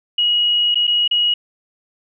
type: tone with dropouts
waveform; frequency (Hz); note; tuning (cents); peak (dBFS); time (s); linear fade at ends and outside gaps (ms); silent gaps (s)
sine; 2900; F#7; -35; -13; 0.18-1.34; 5; 0.745-0.755 / 0.87-0.876 / 1.078-1.111
effects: none